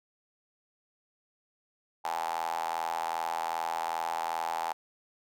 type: tone with high-pass filter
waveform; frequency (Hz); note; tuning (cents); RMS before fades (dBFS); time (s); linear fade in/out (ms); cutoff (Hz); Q
square; 41.28; E1; +3; -33; 2.04-4.73; 10; 830; 8.6
effects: none